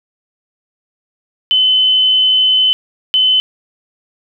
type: tone bursts at uneven times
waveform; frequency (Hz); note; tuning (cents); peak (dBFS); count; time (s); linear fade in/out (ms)
sine; 3037; F#7; +44; -8; 2; 1.51-2.73 / 3.14-3.4; 0
effects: none